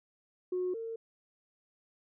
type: tone pair in turn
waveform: sine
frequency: 364.3 / 454.4 Hz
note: F#4 / A#4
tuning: -27 / -44 cents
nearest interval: major third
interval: 383 cents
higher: second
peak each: -29 / -36 dBFS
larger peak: first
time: 0.52-0.74 / 0.74-0.96 s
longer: neither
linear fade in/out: 5 ms
effects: tanh soft clip ceiling -26 dBFS